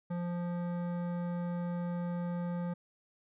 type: tone with hard clipping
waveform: triangle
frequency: 174.61 Hz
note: F3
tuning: in tune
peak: -35 dBFS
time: 0.1-2.74 s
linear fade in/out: 10 ms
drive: 18 dB
effects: resampled to 8000 Hz